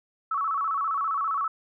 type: tone with vibrato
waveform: sine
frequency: 1213 Hz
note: D#6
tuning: 44 cents flat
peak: -24 dBFS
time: 0.31-1.48 s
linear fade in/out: 5 ms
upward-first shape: square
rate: 15 Hz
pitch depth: 130 cents each way
effects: none